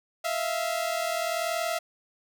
sawtooth tone pair together, 648.3 / 689 Hz, E5 / F5, -29 / -24 cents, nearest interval minor second, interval 105 cents, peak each -26 dBFS, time 0.24-1.79 s, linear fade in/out 10 ms, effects none

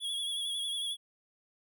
square tone with vibrato, 3354 Hz, G#7, 16 cents sharp, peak -33 dBFS, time 0-0.97 s, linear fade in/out 50 ms, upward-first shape sine, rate 11 Hz, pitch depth 46 cents each way, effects none

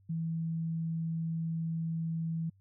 sine tone, 163.6 Hz, E3, 13 cents flat, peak -31 dBFS, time 0.09-2.5 s, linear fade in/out 10 ms, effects added 97 Hz sine -61 dBFS peak until 2.6 s

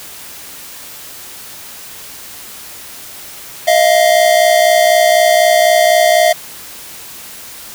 square tone pair together, 630 / 694 Hz, D#5 / F5, +21 / -11 cents, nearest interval major second, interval 168 cents, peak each -11 dBFS, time 3.67-6.33 s, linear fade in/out 10 ms, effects white hiss -32 dBFS RMS until 7.74 s

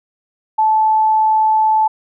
sine tone, 871 Hz, A5, 18 cents flat, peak -10 dBFS, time 0.58-1.88 s, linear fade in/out 10 ms, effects none

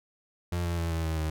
35% pulse tone with pitch steps, 87.31 / 85.46 / 83.66 / 81.89 / 80.16 / 78.46 Hz, F2 / F2 / E2 / E2 / E2 / D#2, 0 / -37 / +26 / -11 / -48 / +15 cents, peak -26 dBFS, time 0.52-1.3 s, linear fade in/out 5 ms, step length 130 ms, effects none

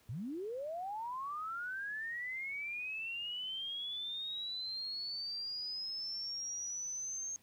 sine linear sweep, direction up, 98 to 6440 Hz, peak -38 dBFS, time 0.09-7.36 s, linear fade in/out 0 ms, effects pink hiss -67 dBFS RMS until 7.42 s + high-pass 60 Hz 12 dB/octave

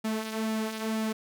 sawtooth tone with flanger, 219.8 Hz, A3, 2 cents flat, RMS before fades -31 dBFS, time 0.04-1.13 s, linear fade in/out 10 ms, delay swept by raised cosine 1.9 to 4.7 ms, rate 2.1 Hz, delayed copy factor -0.5, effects none

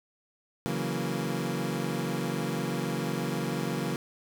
25% pulse chord, F# dominant seventh, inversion second, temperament equal, 138.59 / 164.81 / 185 / 233.1 Hz, C#3 / E3 / F#3 / A#3, 0 / 0 / 0 / 0 cents, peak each -31 dBFS, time 0.66-3.96 s, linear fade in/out 0 ms, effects none

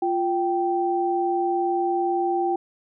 sine tone pair together, 349.1 / 780.3 Hz, F4 / G5, -1 / -8 cents, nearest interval octave + major second, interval 1393 cents, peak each -23 dBFS, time 0.02-2.56 s, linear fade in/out 5 ms, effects none

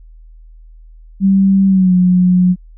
sine tone with pitch glide, 194.1 to 181.1 Hz, G3 to F#3, -17 to -37 cents, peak -7 dBFS, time 1.2-2.56 s, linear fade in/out 50 ms, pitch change -120 cents, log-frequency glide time 1.67-1.94 s, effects added 40 Hz sine -36 dBFS peak until 2.77 s

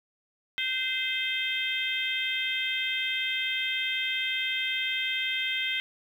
harmonic tone with a mistuned harmonic, 517 Hz, C5, 21 cents flat, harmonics 3 / 4 / 5 / 6 / 7, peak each -37 / -31 / -35 / -31 / -37 dBFS, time 0.58-5.8 s, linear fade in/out 0 ms, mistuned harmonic 6, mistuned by +39 cents, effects 9-bit

